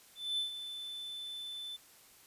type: tone with ADSR envelope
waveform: triangle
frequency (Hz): 3520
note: A7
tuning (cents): 0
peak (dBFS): -29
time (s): 0.15-1.77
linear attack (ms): 230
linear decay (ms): 120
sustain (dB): -10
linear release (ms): 17
effects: white hiss -60 dBFS RMS until 2.26 s + resampled to 32000 Hz